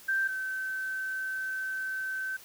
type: tone pair in turn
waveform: sine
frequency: 1568 / 1538.4 Hz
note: G6 / G6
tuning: 0 / -33 cents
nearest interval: unison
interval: 33 cents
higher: first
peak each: -25 / -31 dBFS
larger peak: first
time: 0.08-0.28 / 0.28-2.37 s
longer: second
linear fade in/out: 10 ms
effects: white hiss -52 dBFS RMS until 2.44 s